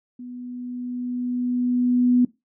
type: tone with level ramp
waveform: sine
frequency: 246.9 Hz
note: B3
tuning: in tune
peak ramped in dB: -34 to -13 dBFS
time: 0.19-2.25 s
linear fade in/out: 5 ms
effects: noise-tail reverb RT60 0.2 s tail -19 dB re dry